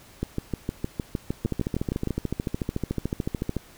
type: two click trains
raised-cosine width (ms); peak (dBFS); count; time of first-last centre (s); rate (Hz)
3; -13 / -13; 13 / 30; 0.23-2.073 / 1.45-3.567; 6.51 / 13.7
effects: pink hiss -51 dBFS RMS until 3.77 s